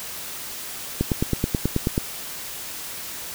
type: click train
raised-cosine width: 3 ms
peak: -7 dBFS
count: 10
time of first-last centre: 1.01-1.979 s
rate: 9.29 Hz
effects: white hiss -34 dBFS RMS until 3.34 s